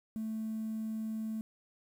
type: tone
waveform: triangle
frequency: 220 Hz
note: A3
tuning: in tune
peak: -31 dBFS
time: 0.16-1.41 s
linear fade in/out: 0 ms
effects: tanh soft clip ceiling -31 dBFS + 10-bit